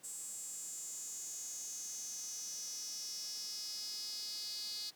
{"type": "tone with high-pass filter sweep", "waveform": "sawtooth", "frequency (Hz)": 420.6, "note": "G#4", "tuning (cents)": 22, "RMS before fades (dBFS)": -44, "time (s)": [0.03, 4.91], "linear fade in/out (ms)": 20, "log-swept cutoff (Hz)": [7900, 4500], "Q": 7.4, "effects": ["pink hiss -64 dBFS RMS until 4.95 s", "high-pass 200 Hz 12 dB/octave"]}